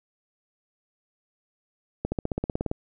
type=accelerating click train; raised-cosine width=2 ms; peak=-13 dBFS; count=12; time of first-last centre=2.05-2.714 s; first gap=70 ms; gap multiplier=0.97; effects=none